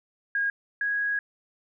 sine tone pair in turn, 1632 / 1654.8 Hz, G#6 / G#6, -31 / -7 cents, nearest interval unison, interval 24 cents, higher second, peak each -23 / -24 dBFS, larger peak first, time 0.35-0.5 / 0.81-1.19 s, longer second, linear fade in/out 2 ms, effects none

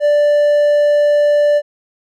triangle tone, 587.3 Hz, D5, in tune, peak -7 dBFS, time 0-1.62 s, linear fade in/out 50 ms, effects none

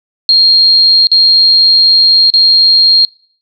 sine tone with dropouts, 4228 Hz, C8, 17 cents sharp, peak -3 dBFS, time 0.29-3.05 s, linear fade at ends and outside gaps 1 ms, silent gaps 1.07-1.116 / 2.302-2.338 s, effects noise-tail reverb RT60 0.6 s tail -26 dB re dry

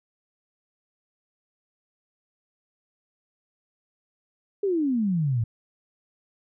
sine exponential sweep, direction down, 415.3 to 107.8 Hz, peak -21 dBFS, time 4.63-5.44 s, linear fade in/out 5 ms, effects none

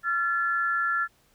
sine tone pair together, 1369.9 / 1728 Hz, F6 / A6, -34 / -32 cents, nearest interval major third, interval 402 cents, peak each -25 / -27 dBFS, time 0.03-1.08 s, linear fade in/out 50 ms, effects pink hiss -64 dBFS RMS until 1.34 s

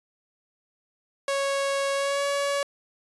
sawtooth tone with pitch glide, 553 to 564.3 Hz, C#5 to C#5, -4 to +31 cents, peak -20 dBFS, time 1.28-2.63 s, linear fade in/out 2 ms, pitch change +35 cents, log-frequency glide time 1.94-2.24 s, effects resampled to 24000 Hz

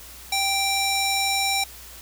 square tone with band-pass filter, 784 Hz, G5, in tune, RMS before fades -23 dBFS, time 0.32-1.64 s, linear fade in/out 5 ms, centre 5800 Hz, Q 0.65, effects added 60 Hz sine -47 dBFS peak until 2.01 s + white hiss -43 dBFS RMS until 2.01 s

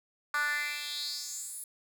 10% pulse tone with high-pass filter sweep, 293.7 Hz, D4, in tune, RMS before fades -35 dBFS, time 0.34-1.64 s, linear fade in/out 2 ms, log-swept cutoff 1300 to 11000 Hz, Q 4.2, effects none

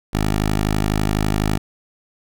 10% pulse tone, 52 Hz, G#1, 3 cents sharp, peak -9 dBFS, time 0.13-1.58 s, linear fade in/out 10 ms, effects none

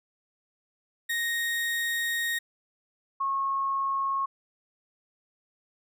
35% pulse / sine tone pair in turn, 1864.7 / 1090.8 Hz, A#6 / C#6, 0 / -28 cents, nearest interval major sixth, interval 928 cents, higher first, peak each -25 dBFS, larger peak neither, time 1.09-2.39 / 3.2-4.26 s, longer first, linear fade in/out 10 ms, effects none

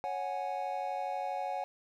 triangle chord, C# suspended fourth, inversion none, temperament just, 554.4 / 739.2 / 831.5 Hz, C#5 / F#5 / G#5, 0 / -2 / +2 cents, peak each -38 / -34 / -36 dBFS, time 0.04-1.64 s, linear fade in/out 0 ms, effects none

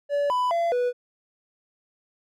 triangle tone with pitch steps, 574 / 996 / 680 / 491.3 Hz, D5 / B5 / F5 / B4, -40 / +14 / -46 / -9 cents, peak -19 dBFS, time 0.09-0.93 s, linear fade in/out 50 ms, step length 210 ms, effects none

